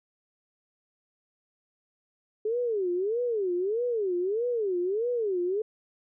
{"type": "tone with vibrato", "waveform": "sine", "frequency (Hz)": 415.3, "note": "G#4", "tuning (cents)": 0, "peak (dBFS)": -25, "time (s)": [2.45, 5.62], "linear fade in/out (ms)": 5, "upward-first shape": "sine", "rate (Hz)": 1.6, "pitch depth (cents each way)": 290, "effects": []}